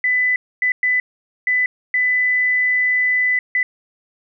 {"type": "tone bursts at uneven times", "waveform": "sine", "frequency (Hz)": 1999, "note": "B6", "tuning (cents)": 20, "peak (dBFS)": -14, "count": 6, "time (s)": [[0.04, 0.36], [0.62, 0.72], [0.83, 1], [1.47, 1.66], [1.94, 3.39], [3.55, 3.63]], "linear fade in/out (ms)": 2, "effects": []}